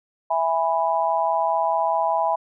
sine chord, E major, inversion none, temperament just, 659.3 / 824.1 / 988.9 Hz, E5 / G#5 / B5, 0 / -14 / +2 cents, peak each -23 dBFS, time 0.3-2.36 s, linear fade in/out 10 ms, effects none

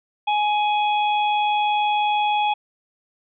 harmonic tone, 837 Hz, G#5, 13 cents sharp, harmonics 1 / 3 / 4, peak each -18 / -28 / -30 dBFS, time 0.27-2.54 s, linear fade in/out 10 ms, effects none

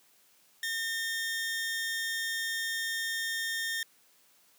sawtooth tone pair together, 1820 / 3243 Hz, A#6 / G#7, -42 / -42 cents, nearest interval minor seventh, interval 1000 cents, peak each -28 / -39 dBFS, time 0.63-3.83 s, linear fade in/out 2 ms, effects white hiss -64 dBFS RMS until 4.58 s + high-pass 150 Hz 12 dB/octave

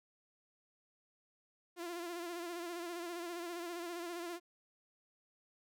sawtooth tone with vibrato, 345 Hz, F4, 21 cents flat, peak -37 dBFS, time 1.76-4.4 s, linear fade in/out 50 ms, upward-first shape sine, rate 15 Hz, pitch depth 53 cents each way, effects none

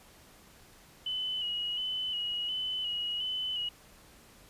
sine tone with vibrato, 2960 Hz, F#7, in tune, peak -31 dBFS, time 1.06-3.69 s, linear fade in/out 5 ms, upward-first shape square, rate 1.4 Hz, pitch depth 34 cents each way, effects pink hiss -57 dBFS RMS until 4.49 s + resampled to 32000 Hz

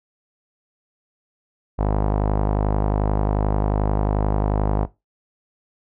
sawtooth tone with low-pass filter, 51.3 Hz, G#1, 21 cents flat, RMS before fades -20 dBFS, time 1.78-4.86 s, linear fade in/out 20 ms, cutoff 840 Hz, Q 2, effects noise-tail reverb RT60 0.2 s tail -17 dB re dry

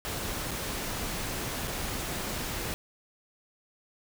pink noise with dropouts, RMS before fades -34 dBFS, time 0.05-2.74 s, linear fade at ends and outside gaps 0 ms, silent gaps 0.51-0.515 / 1.674-1.678 s, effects none

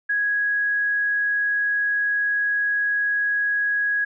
sine tone, 1661.2 Hz, G#6, in tune, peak -19 dBFS, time 0.09-4.05 s, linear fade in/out 10 ms, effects none

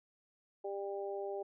harmonic tone, 198.6 Hz, G3, 23 cents sharp, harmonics 2 / 3 / 4, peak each -39 / -43 / -45 dBFS, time 0.64-1.43 s, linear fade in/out 10 ms, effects none

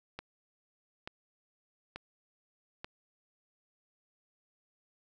click train, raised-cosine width 0.3 ms, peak -24 dBFS, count 4, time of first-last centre 0.19-2.845 s, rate 1.13 Hz, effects none

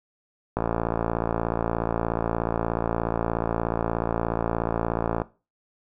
click train, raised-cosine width 1 ms, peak -10 dBFS, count 265, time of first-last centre 0.57-5.218 s, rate 56.8 Hz, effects noise-tail reverb RT60 0.3 s tail -18 dB re dry

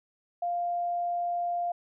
sine tone, 698.5 Hz, F5, in tune, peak -27 dBFS, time 0.42-1.72 s, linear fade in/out 5 ms, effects none

